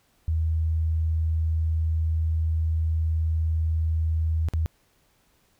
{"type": "tone with dropouts", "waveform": "sine", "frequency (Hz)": 80.2, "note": "E2", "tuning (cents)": -47, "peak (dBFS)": -21, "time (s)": [0.28, 4.66], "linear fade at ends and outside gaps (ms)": 0, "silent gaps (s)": [4.486, 4.536], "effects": ["pink hiss -65 dBFS RMS until 5.59 s"]}